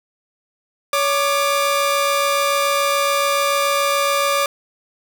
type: tone pair together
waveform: sawtooth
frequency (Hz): 563 / 1193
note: C#5 / D6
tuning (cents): +27 / +27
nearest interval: octave + minor second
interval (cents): 1300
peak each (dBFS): -15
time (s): 0.93-4.46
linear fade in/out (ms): 2
effects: none